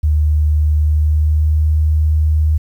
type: tone with pitch glide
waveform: sine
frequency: 75.8 to 77.17 Hz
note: D#2 to D#2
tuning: -45 to -14 cents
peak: -10 dBFS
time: 0.03-2.58 s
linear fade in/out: 10 ms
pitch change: +31 cents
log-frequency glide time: 0.75-1.69 s
effects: 8-bit